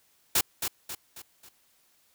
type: noise with echo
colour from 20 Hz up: white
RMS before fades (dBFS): -23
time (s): 0.35-0.41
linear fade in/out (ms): 5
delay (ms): 270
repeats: 4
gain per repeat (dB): -7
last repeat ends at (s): 1.49
effects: white hiss -66 dBFS RMS until 2.14 s